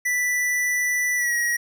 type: tone with pitch glide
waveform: square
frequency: 1975.5 to 1902.7 Hz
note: B6 to A#6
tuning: 0 to +35 cents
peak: -21 dBFS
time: 0.05-1.57 s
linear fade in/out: 10 ms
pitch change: -65 cents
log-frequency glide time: 1.16-1.34 s
effects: none